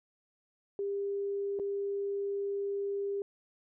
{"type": "tone with dropouts", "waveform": "sine", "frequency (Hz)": 400, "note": "G4", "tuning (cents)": 35, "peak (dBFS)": -31, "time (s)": [0.79, 3.22], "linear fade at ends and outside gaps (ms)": 1, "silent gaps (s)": [1.59, 1.597], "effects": []}